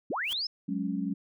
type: linear sweep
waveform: sine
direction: up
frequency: 155.56 to 5330 Hz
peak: -29 dBFS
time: 0.1-0.47 s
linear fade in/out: 5 ms
type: noise with exponential growth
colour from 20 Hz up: white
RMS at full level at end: -38 dBFS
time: 0.21-0.33 s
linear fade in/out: 0 ms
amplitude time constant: 24 ms
type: chord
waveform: sine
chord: F# suspended second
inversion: none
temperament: equal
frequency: 185 / 207.7 / 277.2 Hz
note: F#3 / G#3 / C#4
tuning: 0 / 0 / 0 cents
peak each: -33 dBFS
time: 0.68-1.14 s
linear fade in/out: 10 ms
effects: none